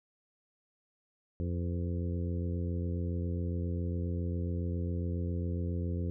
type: harmonic tone with a mistuned harmonic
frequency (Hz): 87.31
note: F2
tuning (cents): 0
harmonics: 1 / 2 / 3 / 4 / 5 / 6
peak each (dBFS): -32 / -38 / -42 / -44 / -46 / -48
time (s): 1.4-6.1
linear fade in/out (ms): 0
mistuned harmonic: 6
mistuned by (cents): -33
effects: none